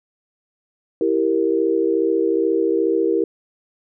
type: chord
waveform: sine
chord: E diminished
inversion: none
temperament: equal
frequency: 329.6 / 392 / 466.2 Hz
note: E4 / G4 / Bb4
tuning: 0 / 0 / 0 cents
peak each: -20 dBFS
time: 1.01-3.24 s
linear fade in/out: 2 ms
effects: none